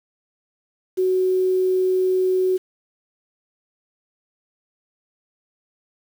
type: tone with quantisation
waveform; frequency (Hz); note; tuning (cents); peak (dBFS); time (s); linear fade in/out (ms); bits
sine; 371.8; F#4; +8; -16; 0.97-2.58; 20; 7
effects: none